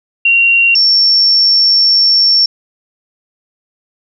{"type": "tone pair in turn", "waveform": "sine", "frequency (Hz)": [2755, 5448], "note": ["F7", "F8"], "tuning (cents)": [-24, -44], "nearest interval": "octave", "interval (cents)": 1180, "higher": "second", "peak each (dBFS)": -6, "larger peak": "neither", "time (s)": [[0.25, 0.75], [0.75, 2.46]], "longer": "second", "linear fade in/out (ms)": 5, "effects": []}